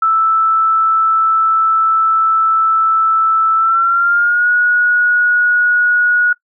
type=tone with pitch glide; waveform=sine; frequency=1318.5 to 1454.5 Hz; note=E6 to F#6; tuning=0 to -30 cents; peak=-9 dBFS; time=0.02-6.33 s; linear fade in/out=5 ms; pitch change=+170 cents; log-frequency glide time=3.56-4.49 s; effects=noise-tail reverb RT60 0.1 s tail -22 dB re dry